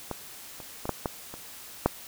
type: clicks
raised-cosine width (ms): 1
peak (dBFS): -17 / -27 / -19 / -12 / -13 / -25 / -6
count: 7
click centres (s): 0.113 / 0.602 / 0.855 / 0.893 / 1.058 / 1.34 / 1.86
effects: white hiss -45 dBFS RMS until 2.07 s